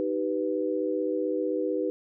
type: chord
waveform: sine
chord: Eb augmented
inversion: none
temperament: equal with one note detuned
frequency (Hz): 311.1 / 386.8 / 493.9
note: Eb4 / G4 / B4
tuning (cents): 0 / -23 / 0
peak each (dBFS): -30 / -30 / -29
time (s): 0-1.9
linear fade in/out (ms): 0
effects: none